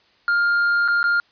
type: tone with dropouts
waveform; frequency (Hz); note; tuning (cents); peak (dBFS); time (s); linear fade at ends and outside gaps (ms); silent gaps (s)
triangle; 1405; F6; +10; -14; 0.28-1.2; 1; 0.879-0.884 / 1.03-1.04
effects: white hiss -58 dBFS RMS until 1.31 s + resampled to 11025 Hz